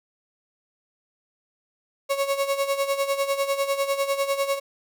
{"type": "tone with tremolo", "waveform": "35% pulse", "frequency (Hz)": 553, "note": "C#5", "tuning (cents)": -4, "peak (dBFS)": -18, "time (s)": [2.09, 4.6], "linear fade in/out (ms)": 20, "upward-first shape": "sine", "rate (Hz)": 10, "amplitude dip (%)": 70, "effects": []}